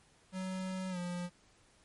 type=tone with pitch glide; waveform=square; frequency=187.2 to 176.69 Hz; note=F#3 to F3; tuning=+20 to +20 cents; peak=-37 dBFS; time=0.32-1.3 s; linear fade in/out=50 ms; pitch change=-100 cents; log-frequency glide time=0.9-0.98 s; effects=pink hiss -66 dBFS RMS until 1.84 s + MP3 48 kbps